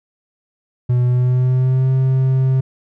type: tone with pitch glide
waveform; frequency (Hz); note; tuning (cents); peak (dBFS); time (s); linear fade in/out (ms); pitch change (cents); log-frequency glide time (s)
triangle; 123.47 to 131.57; B2 to C3; 0 to +10; -10; 0.89-2.61; 10; +110; 1.05-1.91
effects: none